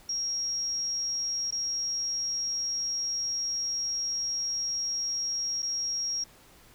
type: tone with dropouts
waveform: sine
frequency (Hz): 5600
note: F8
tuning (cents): +4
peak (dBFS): -28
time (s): 0.09-6.24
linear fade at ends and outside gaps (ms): 5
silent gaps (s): 1.508-1.523 / 5.622-5.627
effects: pink hiss -56 dBFS RMS until 6.74 s